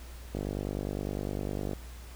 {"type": "click train", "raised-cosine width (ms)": 2, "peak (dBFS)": -20, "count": 70, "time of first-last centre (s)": [0.35, 1.733], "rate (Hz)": 49.9, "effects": ["added 60 Hz sine -43 dBFS peak until 2.15 s", "pink hiss -52 dBFS RMS until 2.15 s"]}